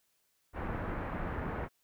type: low-pass noise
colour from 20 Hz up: pink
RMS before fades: -37 dBFS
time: 0.53-1.69 s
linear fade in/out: 50 ms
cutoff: 1800 Hz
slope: 24 dB/octave
effects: white hiss -75 dBFS RMS until 1.83 s